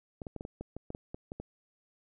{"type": "clicks", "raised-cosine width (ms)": 2, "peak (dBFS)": -26, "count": 12, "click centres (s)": [0.218, 0.268, 0.363, 0.409, 0.451, 0.61, 0.766, 0.904, 0.949, 1.145, 1.319, 1.4], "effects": []}